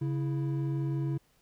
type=tone pair together; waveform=triangle; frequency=138.59 / 329.6 Hz; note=C#3 / E4; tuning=0 / 0 cents; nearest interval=octave + minor third; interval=1500 cents; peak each=-27 / -34 dBFS; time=0.01-1.18 s; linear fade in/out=10 ms; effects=pink hiss -68 dBFS RMS until 1.41 s